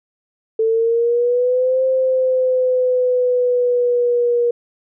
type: exponential two-way sweep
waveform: sine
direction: up then down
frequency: 442.6 to 523.3 to 476.2 Hz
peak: -13 dBFS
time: 0.59-4.51 s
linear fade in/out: 5 ms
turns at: 1.84 s
effects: none